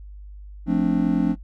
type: chord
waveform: triangle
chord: D minor seventh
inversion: first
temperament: just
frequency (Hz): 176.2 / 220.2 / 264.3 / 293.7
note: F3 / A3 / C4 / D4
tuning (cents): +16 / +2 / +18 / 0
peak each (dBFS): -21 / -22 / -21 / -20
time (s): 0.66-1.36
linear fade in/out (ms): 50
effects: noise-tail reverb RT60 0.1 s tail -17 dB re dry + added 50 Hz sine -37 dBFS peak until 1.43 s